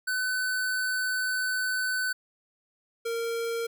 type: tone pair in turn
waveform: square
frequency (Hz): 1509 / 462.3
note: F#6 / A#4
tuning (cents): +34 / -14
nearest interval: octave + minor sixth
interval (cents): 2048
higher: first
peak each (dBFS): -27 / -29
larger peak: first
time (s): 0.07-2.13 / 3.05-3.67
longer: first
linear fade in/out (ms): 10
effects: none